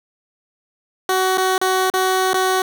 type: tone with dropouts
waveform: 15% pulse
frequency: 374.9 Hz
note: F#4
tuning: 23 cents sharp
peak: -9 dBFS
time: 1.09-2.62 s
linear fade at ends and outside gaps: 2 ms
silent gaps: 1.374-1.38 / 1.58-1.614 / 1.901-1.938 / 2.333-2.342 s
effects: none